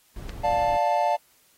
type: noise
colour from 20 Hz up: brown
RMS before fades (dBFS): -37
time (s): 0.16-0.77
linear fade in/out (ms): 2
type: click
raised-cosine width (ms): 0.2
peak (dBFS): -20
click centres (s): 0.294
type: chord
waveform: triangle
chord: D minor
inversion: none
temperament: just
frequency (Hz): 587.3 / 704.8 / 881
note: D5 / F5 / A5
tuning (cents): 0 / +16 / +2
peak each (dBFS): -24 / -22 / -22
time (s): 0.43-1.17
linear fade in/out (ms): 20
effects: white hiss -61 dBFS RMS until 1.57 s + AAC 48 kbps